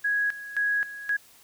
sine tone with tremolo, 1661.2 Hz, G#6, in tune, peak -22 dBFS, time 0.04-1.17 s, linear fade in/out 10 ms, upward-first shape square, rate 1.9 Hz, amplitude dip 80%, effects white hiss -55 dBFS RMS until 1.43 s

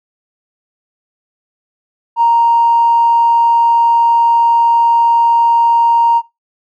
triangle tone with tanh clipping, 932.3 Hz, A#5, in tune, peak -7 dBFS, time 2.16-6.22 s, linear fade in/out 50 ms, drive 4 dB, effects noise-tail reverb RT60 0.2 s tail -19 dB re dry

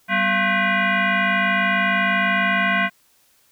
sine tone with frequency modulation, 246.9 Hz, B3, in tune, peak -16 dBFS, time 0.08-2.9 s, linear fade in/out 50 ms, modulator 440 Hz, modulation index 5.1, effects white hiss -59 dBFS RMS until 3.51 s

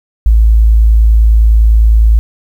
sine tone, 54.9 Hz, A1, 3 cents flat, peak -3 dBFS, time 0.26-2.19 s, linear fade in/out 0 ms, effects 7-bit

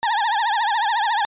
35% pulse tone with vibrato, 875 Hz, A5, 10 cents flat, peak -16 dBFS, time 0.03-1.25 s, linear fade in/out 0 ms, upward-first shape triangle, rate 14 Hz, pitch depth 180 cents each way, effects resampled to 8000 Hz

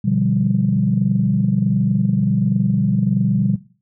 sine chord, G dominant seventh, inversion first, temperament equal, 123.47 / 146.83 / 174.61 / 196 Hz, B2 / D3 / F3 / G3, 0 / 0 / 0 / 0 cents, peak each -20 / -21 / -21 / -18 dBFS, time 0.04-3.56 s, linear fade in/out 10 ms, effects noise-tail reverb RT60 0.4 s tail -18 dB re dry + tanh soft clip ceiling -4 dBFS

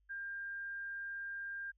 sine tone, 1599 Hz, G6, 34 cents sharp, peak -40 dBFS, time 0.09-1.72 s, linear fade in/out 20 ms, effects added 50 Hz sine -70 dBFS peak until 1.77 s

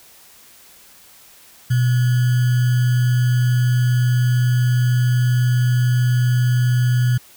sine tone with sample-and-hold, 123.6 Hz, B2, 2 cents sharp, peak -13 dBFS, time 1.7-7.18 s, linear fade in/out 10 ms, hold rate 1575 Hz, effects white hiss -47 dBFS RMS until 7.36 s

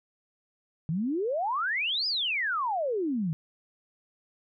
sine exponential two-way sweep, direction up then down, 150 to 5130 to 150 Hz, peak -26 dBFS, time 0.89-3.33 s, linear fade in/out 0 ms, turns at 2.07 s, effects none

